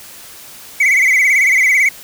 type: tone with vibrato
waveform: triangle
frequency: 2136 Hz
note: C7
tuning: 35 cents sharp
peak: -7 dBFS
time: 0.8-1.89 s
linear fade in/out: 5 ms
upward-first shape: sine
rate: 18 Hz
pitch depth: 120 cents each way
effects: white hiss -36 dBFS RMS until 2.03 s